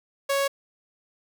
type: tone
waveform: sawtooth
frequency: 554.4 Hz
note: C#5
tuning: in tune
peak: -18 dBFS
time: 0.29-0.48 s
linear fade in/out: 10 ms
effects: none